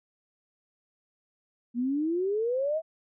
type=exponential sweep; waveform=sine; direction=up; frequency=233.1 to 659.3 Hz; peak=-25 dBFS; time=1.74-2.82 s; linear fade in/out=50 ms; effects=none